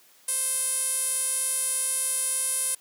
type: tone with band-pass filter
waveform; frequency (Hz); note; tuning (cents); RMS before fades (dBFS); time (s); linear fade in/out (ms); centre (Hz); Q
sawtooth; 523.3; C5; 0; -27; 0.28-2.75; 5; 10000; 8.1
effects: white hiss -57 dBFS RMS until 2.8 s + high-pass 200 Hz 12 dB/octave